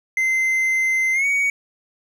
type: tone with pitch glide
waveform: triangle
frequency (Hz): 2071 to 2245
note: C7 to C#7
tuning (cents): -18 to +21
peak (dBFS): -15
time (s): 0.17-1.5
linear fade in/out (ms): 2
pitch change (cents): +139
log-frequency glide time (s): 1.13-1.26
effects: none